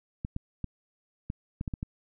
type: clicks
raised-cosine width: 5 ms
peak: -20 dBFS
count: 8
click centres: 0.249 / 0.364 / 0.643 / 1.301 / 1.611 / 1.678 / 1.738 / 1.829 s
effects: none